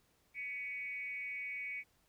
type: tone with frequency modulation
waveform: sine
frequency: 2243 Hz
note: C#7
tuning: 20 cents sharp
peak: -39 dBFS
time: 0.34-1.84 s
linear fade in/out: 50 ms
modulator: 261 Hz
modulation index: 0.56
effects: pink hiss -73 dBFS RMS until 2.08 s